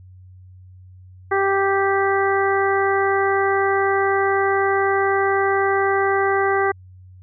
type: harmonic tone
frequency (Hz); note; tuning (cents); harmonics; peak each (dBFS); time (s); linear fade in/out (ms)
392; G4; 0; 1 / 2 / 3 / 4 / 5; -19 / -22 / -24 / -25 / -26; 1.31-6.72; 10
effects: added 92 Hz sine -41 dBFS peak until 7.22 s